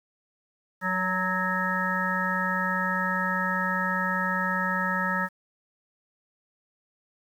harmonic tone with a mistuned harmonic, 185 Hz, F#3, in tune, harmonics 1 / 3 / 5 / 7 / 9 / 10, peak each -31 / -36 / -32 / -30 / -30 / -31 dBFS, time 0.81-5.29 s, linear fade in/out 50 ms, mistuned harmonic 3, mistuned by +22 cents, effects 9-bit

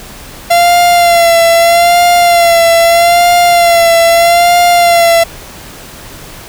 45% pulse tone with vibrato, 686 Hz, F5, 31 cents flat, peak -4 dBFS, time 0.5-5.24 s, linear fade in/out 10 ms, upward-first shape sine, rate 0.79 Hz, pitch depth 38 cents each way, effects pink hiss -30 dBFS RMS until 6.48 s

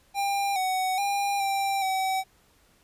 square tone with pitch steps, 798 / 750 / 803 / 787 / 762 Hz, G5 / F#5 / G5 / G5 / G5, +31 / +23 / +41 / +7 / -49 cents, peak -25 dBFS, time 0.14-2.24 s, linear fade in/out 50 ms, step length 420 ms, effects pink hiss -62 dBFS RMS until 2.83 s + resampled to 32000 Hz

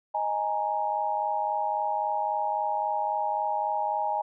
sine chord, D# suspended fourth, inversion none, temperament just, 622.3 / 829.7 / 933.4 Hz, D#5 / G#5 / A#5, 0 / -2 / +2 cents, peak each -33 / -27 / -31 dBFS, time 0.14-4.22 s, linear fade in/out 10 ms, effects none

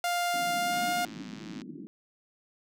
sawtooth tone with pitch glide, 701 to 709.1 Hz, F5 to F5, +6 to +26 cents, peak -23 dBFS, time 0.04-1.05 s, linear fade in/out 2 ms, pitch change +20 cents, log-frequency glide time 0.59-0.82 s
white band-pass noise, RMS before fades -42 dBFS, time 0.34-1.87 s, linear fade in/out 0 ms, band 160 to 320 Hz, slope 48 dB/octave
click train, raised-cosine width 0.2 ms, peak -30 dBFS, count 96, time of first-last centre 0.73-1.618 s, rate 107 Hz
effects none

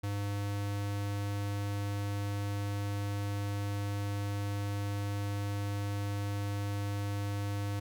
square tone, 101.3 Hz, G#2, 43 cents flat, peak -33 dBFS, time 0.03-7.8 s, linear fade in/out 10 ms, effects none

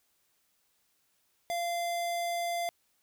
square tone, 690 Hz, F5, 21 cents flat, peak -31 dBFS, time 1.5-2.69 s, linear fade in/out 0 ms, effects white hiss -73 dBFS RMS until 3.02 s

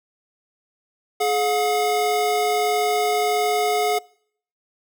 square tone pair together, 422.8 / 718.5 Hz, G#4 / F5, +31 / +49 cents, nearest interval major sixth, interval 918 cents, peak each -22 dBFS, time 1.2-3.99 s, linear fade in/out 10 ms, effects noise-tail reverb RT60 0.6 s tail -24 dB re dry

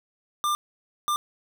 square tone bursts at uneven times, 1194 Hz, D6, 28 cents sharp, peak -23 dBFS, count 2, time 0.44-0.55 / 1.08-1.16 s, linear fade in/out 0 ms, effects none

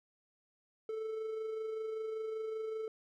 triangle tone with amplitude modulation, 440 Hz, A4, in tune, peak -33 dBFS, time 0.89-2.88 s, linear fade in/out 2 ms, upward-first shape sine, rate 25.2 Hz, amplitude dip 35%, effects none

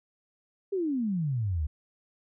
sine exponential sweep, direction down, 408.2 to 70 Hz, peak -26 dBFS, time 0.72-1.67 s, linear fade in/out 10 ms, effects none

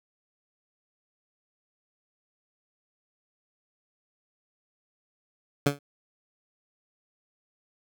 15% pulse tone with exponential decay, 142.6 Hz, C#3, 49 cents sharp, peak -11 dBFS, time 5.66-5.79 s, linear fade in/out 5 ms, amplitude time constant 28 ms, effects none

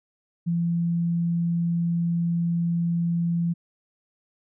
sine tone, 170 Hz, F3, 46 cents flat, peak -21 dBFS, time 0.46-3.54 s, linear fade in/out 20 ms, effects none

